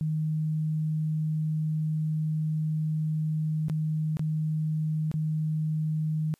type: tone with dropouts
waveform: sine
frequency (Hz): 155.56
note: D#3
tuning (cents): 0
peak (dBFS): -25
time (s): 0.01-6.34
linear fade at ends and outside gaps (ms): 0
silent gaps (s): 3.684-3.698 / 4.17-4.194 / 5.115-5.14
effects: white hiss -67 dBFS RMS until 6.39 s + resampled to 32000 Hz